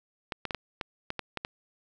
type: clicks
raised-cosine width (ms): 0.3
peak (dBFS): -16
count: 9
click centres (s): 0.322 / 0.453 / 0.508 / 0.547 / 0.812 / 1.104 / 1.193 / 1.373 / 1.449
effects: none